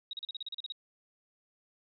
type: tone bursts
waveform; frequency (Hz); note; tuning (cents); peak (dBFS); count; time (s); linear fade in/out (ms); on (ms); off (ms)
sine; 3800; A#7; +33; -36; 11; 0.11-0.722; 2; 22; 37
effects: none